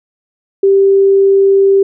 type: tone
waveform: sine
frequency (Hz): 392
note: G4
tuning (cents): 0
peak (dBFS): -5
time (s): 0.63-1.83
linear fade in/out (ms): 5
effects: none